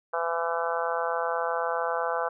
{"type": "harmonic tone", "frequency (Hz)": 167.8, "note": "E3", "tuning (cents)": 31, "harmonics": [3, 4, 5, 6, 7, 8, 9], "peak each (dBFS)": [-31, -32, -33, -34, -34, -35, -36], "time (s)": [0.13, 2.29], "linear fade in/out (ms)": 10, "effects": []}